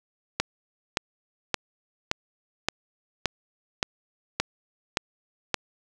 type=click train; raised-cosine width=0.2 ms; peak=-5 dBFS; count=10; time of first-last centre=0.4-5.543 s; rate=1.75 Hz; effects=none